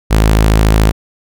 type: tone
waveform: sawtooth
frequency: 53.7 Hz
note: A1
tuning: 41 cents flat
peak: -3 dBFS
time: 0.1-0.92 s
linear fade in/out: 20 ms
effects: none